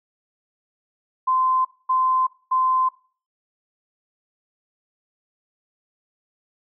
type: tone bursts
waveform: sine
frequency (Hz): 1034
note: C6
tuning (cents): -21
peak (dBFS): -17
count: 3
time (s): 1.27-2.89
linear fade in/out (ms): 10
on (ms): 380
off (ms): 240
effects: noise-tail reverb RT60 0.4 s tail -18 dB re dry